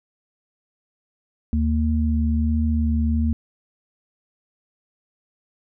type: tone pair together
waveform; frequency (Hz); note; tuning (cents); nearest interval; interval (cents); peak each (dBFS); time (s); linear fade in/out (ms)
sine; 76.73 / 228.8; D#2 / A#3; -24 / -32; octave + perfect fifth; 1892; -19 / -22; 1.53-3.33; 0
effects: none